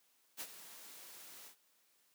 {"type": "noise with ADSR envelope", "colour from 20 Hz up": "white", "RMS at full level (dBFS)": -42, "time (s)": [0.37, 1.56], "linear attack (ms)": 37, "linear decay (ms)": 56, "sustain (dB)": -12, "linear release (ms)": 96, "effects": ["white hiss -73 dBFS RMS until 2.14 s", "high-pass 200 Hz 12 dB/octave"]}